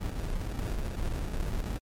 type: noise with sample-and-hold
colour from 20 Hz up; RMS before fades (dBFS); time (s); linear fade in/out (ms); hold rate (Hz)
brown; -32; 0-1.79; 20; 1050
effects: MP3 64 kbps